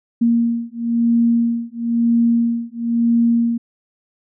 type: beating tone pair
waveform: sine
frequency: 233.1 / 234.1 Hz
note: A#3 / A#3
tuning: 0 / +8 cents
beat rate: 1 Hz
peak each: -17 dBFS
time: 0.21-3.58 s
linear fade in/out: 10 ms
effects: none